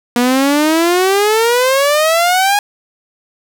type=exponential sweep; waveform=sawtooth; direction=up; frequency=238.5 to 831 Hz; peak=-6 dBFS; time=0.16-2.59 s; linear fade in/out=2 ms; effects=none